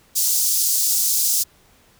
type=high-pass noise; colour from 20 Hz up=pink; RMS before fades=-19 dBFS; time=0.15-1.44 s; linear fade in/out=20 ms; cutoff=5400 Hz; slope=24 dB/octave; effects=pink hiss -55 dBFS RMS until 1.99 s